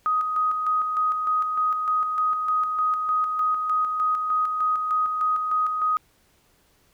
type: tone with tremolo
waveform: sine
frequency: 1252 Hz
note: D#6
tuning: 10 cents sharp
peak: -19 dBFS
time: 0.06-5.97 s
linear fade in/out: 0 ms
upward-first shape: square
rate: 3.3 Hz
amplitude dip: 40%
effects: pink hiss -62 dBFS RMS until 6.93 s